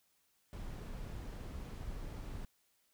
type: noise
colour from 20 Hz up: brown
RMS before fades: -44 dBFS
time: 0.53-2.45 s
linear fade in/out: 0 ms
effects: white hiss -75 dBFS RMS until 2.93 s